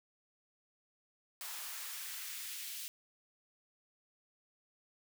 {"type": "noise with high-pass filter sweep", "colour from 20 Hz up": "white", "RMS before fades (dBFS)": -44, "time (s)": [1.41, 2.88], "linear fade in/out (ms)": 0, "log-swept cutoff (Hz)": [860, 2900], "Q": 1.1, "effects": []}